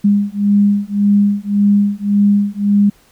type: beating tone pair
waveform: sine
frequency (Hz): 202.4 / 204.2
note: G#3 / G#3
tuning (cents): -44 / -29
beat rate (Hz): 1.8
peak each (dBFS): -13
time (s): 0.04-2.9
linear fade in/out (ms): 10
effects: pink hiss -51 dBFS RMS until 3.11 s